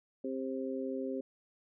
harmonic tone, 132.1 Hz, C3, 17 cents sharp, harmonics 2 / 3 / 4, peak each -37 / -39 / -40 dBFS, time 0.24-1.21 s, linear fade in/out 5 ms, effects none

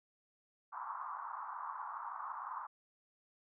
white band-pass noise, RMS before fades -44 dBFS, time 0.72-2.67 s, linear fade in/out 10 ms, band 900 to 1200 Hz, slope 48 dB/octave, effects none

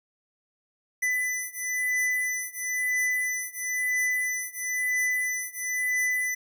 square beating tone pair, 1998 / 1999 Hz, B6 / B6, +20 / +20 cents, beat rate 1 Hz, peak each -29 / -30 dBFS, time 1.02-6.35 s, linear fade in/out 10 ms, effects none

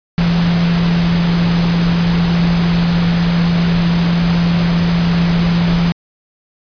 sine tone in noise, 170.8 Hz, F3, 38 cents flat, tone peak -11 dBFS, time 0.18-5.92 s, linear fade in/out 0 ms, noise pink, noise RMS -21 dBFS, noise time 0.18-5.92 s, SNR +7 dB, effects resampled to 11025 Hz

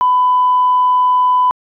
sine tone, 1000 Hz, B5, 21 cents sharp, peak -8 dBFS, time 0.01-1.51 s, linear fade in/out 0 ms, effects tanh soft clip ceiling -4 dBFS

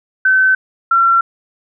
sine tone pair in turn, 1529 / 1360.5 Hz, G6 / F6, -44 / -46 cents, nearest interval major second, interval 202 cents, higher first, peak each -8 / -8 dBFS, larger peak neither, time 0.25-0.55 / 0.91-1.21 s, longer neither, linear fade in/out 5 ms, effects none

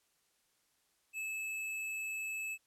sine tone with hard clipping, 2607 Hz, E7, 20 cents flat, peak -38 dBFS, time 1.13-2.58 s, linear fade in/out 50 ms, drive 18 dB, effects white hiss -75 dBFS RMS until 2.66 s + low-pass 12000 Hz 12 dB/octave

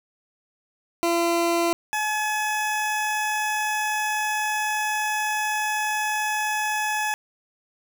20% pulse tone pair in turn, 340 / 851.8 Hz, F4 / G#5, -46 / +44 cents, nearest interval octave + major third, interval 1590 cents, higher second, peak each -15 / -18 dBFS, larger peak first, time 1.03-1.73 / 1.93-7.14 s, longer second, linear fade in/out 0 ms, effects none

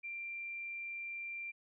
sine tone, 2368 Hz, D7, 14 cents sharp, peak -40 dBFS, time 0.03-1.52 s, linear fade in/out 20 ms, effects none

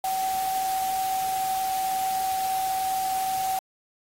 sine tone in noise, 761 Hz, F#5, 48 cents sharp, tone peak -24 dBFS, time 0.04-3.59 s, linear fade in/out 2 ms, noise white, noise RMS -36 dBFS, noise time 0.04-3.59 s, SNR +9 dB, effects AAC 48 kbps

